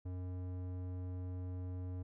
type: tone with low-pass filter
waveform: square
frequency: 91 Hz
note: F#2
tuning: 28 cents flat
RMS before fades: -42 dBFS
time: 0.05-2.03 s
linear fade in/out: 10 ms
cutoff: 570 Hz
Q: 0.52
effects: none